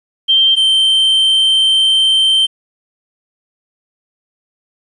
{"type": "tone pair in turn", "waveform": ["sine", "triangle"], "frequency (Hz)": [3145, 3121], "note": ["G7", "G7"], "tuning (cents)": [5, -8], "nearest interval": "unison", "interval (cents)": 13, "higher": "first", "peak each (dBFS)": -7, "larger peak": "neither", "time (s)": [[0.28, 0.56], [0.56, 2.47]], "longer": "second", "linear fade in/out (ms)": 20, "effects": ["resampled to 24000 Hz", "8-bit"]}